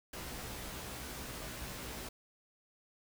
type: noise with comb filter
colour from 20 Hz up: pink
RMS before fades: -44 dBFS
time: 0.13-2.09 s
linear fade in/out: 5 ms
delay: 16 ms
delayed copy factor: +0.8
effects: none